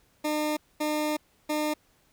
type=tone bursts at uneven times; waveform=20% pulse; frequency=302.9 Hz; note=D#4; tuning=46 cents flat; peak=-21 dBFS; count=3; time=0.24-0.57 / 0.8-1.17 / 1.49-1.74 s; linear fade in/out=10 ms; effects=pink hiss -65 dBFS RMS until 2.12 s